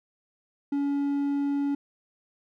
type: tone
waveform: triangle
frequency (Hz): 282.8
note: C#4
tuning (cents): +35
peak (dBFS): -22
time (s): 0.72-1.75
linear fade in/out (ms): 5
effects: none